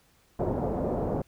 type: low-pass noise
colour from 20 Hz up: white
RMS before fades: -29 dBFS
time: 0.39-1.22 s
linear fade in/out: 5 ms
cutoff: 660 Hz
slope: 24 dB/octave
effects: pink hiss -64 dBFS RMS until 1.27 s